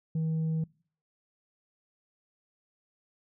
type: tone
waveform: sine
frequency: 159.9 Hz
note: D#3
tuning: 48 cents sharp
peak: -24 dBFS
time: 0.15-0.64 s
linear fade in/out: 5 ms
effects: noise-tail reverb RT60 0.5 s tail -26 dB re dry + tanh soft clip ceiling -26 dBFS